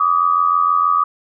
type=tone pair together; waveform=sine; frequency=1158.1 / 1244.5 Hz; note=D6 / D#6; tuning=-25 / 0 cents; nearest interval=minor second; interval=125 cents; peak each=-15 dBFS; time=0-1.04 s; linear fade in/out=5 ms; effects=none